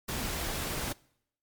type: noise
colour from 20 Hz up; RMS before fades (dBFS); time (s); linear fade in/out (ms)
pink; -34; 0.08-0.93; 10
effects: noise-tail reverb RT60 0.7 s tail -23 dB re dry + MP3 96 kbps